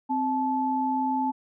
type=tone pair together; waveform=sine; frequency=261.4 / 868.4 Hz; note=C4 / A5; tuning=-1 / -23 cents; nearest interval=octave + major sixth; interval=2078 cents; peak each=-27 / -25 dBFS; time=0.09-1.32 s; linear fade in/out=20 ms; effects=none